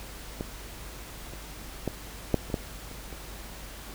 clicks, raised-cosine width 2 ms, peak -18 / -27 / -14 / -8 / -25 / -13 / -29 / -28 dBFS, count 8, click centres 0.409 / 1.336 / 1.877 / 2.343 / 2.501 / 2.542 / 2.914 / 3.127 s, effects added 50 Hz sine -44 dBFS peak until 3.94 s + pink hiss -44 dBFS RMS until 3.94 s

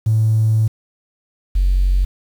triangle tone pair in turn, 110 / 46.25 Hz, A2 / F#1, 0 / 0 cents, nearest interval octave + minor third, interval 1500 cents, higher first, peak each -8 dBFS, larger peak neither, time 0.06-0.68 / 1.55-2.05 s, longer first, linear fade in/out 10 ms, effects tanh soft clip ceiling -9 dBFS + 7-bit

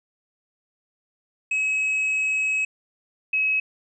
triangle / sine tone pair in turn, 2561 / 2561 Hz, D#7 / D#7, +49 / +49 cents, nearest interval unison, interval 0 cents, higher neither, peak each -19 / -19 dBFS, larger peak neither, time 1.51-2.65 / 3.33-3.6 s, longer first, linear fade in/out 5 ms, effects resampled to 22050 Hz

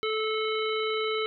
harmonic tone, 435.7 Hz, A4, 17 cents flat, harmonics 1 / 3 / 5 / 7 / 9, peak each -28 / -33 / -35 / -36 / -38 dBFS, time 0.03-1.26 s, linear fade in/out 0 ms, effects none

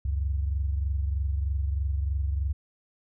sine tone pair together, 69.3 / 92.5 Hz, C#2 / F#2, 0 / 0 cents, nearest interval perfect fourth, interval 500 cents, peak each -25 / -33 dBFS, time 0.05-2.53 s, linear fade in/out 5 ms, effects none

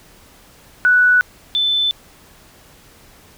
sine tone pair in turn, 1480 / 3520 Hz, F#6 / A7, 0 / 0 cents, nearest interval octave + minor third, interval 1500 cents, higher second, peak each -9 / -14 dBFS, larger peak first, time 0.85-1.21 / 1.55-1.91 s, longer neither, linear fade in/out 0 ms, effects pink hiss -47 dBFS RMS until 3.37 s

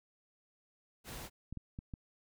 pink noise, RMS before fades -46 dBFS, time 1.04-1.3 s, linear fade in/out 50 ms
clicks, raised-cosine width 5 ms, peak -30 dBFS, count 4, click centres 1.526 / 1.573 / 1.789 / 1.938 s
effects none

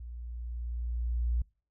sine tone with level ramp, 59.2 Hz, A#1, 27 cents sharp, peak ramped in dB -40 to -25 dBFS, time 0-1.42 s, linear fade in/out 5 ms, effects noise-tail reverb RT60 0.4 s tail -26 dB re dry

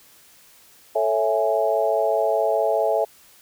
sine chord, A major seventh, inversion none, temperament equal, 440 / 554.4 / 659.3 / 830.6 Hz, A4 / C#5 / E5 / G#5, 0 / 0 / 0 / 0 cents, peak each -24 / -24 / -21 / -26 dBFS, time 0.95-3.05 s, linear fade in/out 10 ms, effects white hiss -52 dBFS RMS until 3.41 s

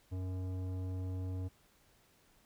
triangle tone with tanh clipping, 92.7 Hz, F#2, 4 cents sharp, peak -38 dBFS, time 0.11-1.49 s, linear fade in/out 20 ms, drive 18 dB, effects pink hiss -68 dBFS RMS until 2.45 s

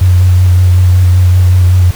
sine tone with vibrato, 90.7 Hz, F#2, 34 cents flat, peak -3 dBFS, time 0.01-1.91 s, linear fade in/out 5 ms, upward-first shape sine, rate 5.3 Hz, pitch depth 24 cents each way, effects pink hiss -28 dBFS RMS until 1.95 s

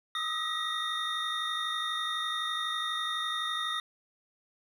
triangle tone cluster, 1238 / 1290 / 1907 / 3661 Hz, D#6 / E6 / A#6 / A#7, -9 / -38 / +39 / -32 cents, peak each -35 / -36 / -36 / -32 dBFS, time 0.15-3.8 s, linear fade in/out 2 ms, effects none

